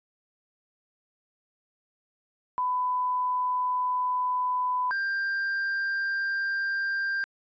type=tone pair in turn; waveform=sine / triangle; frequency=1000 / 1587.4 Hz; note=B5 / G6; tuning=+21 / +21 cents; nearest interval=minor sixth; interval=800 cents; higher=second; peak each=-24 dBFS; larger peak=neither; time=2.58-4.91 / 4.91-7.24 s; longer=neither; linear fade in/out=0 ms; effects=resampled to 16000 Hz